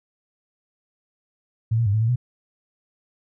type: tone with pitch steps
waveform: sine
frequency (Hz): 112.6 / 116.5 / 100.3 / 109.2 / 113.3 / 123.5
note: A2 / A#2 / G2 / A2 / A#2 / B2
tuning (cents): +40 / -1 / +40 / -13 / -49 / 0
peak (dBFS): -17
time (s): 1.71-2.16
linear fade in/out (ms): 10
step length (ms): 75
effects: none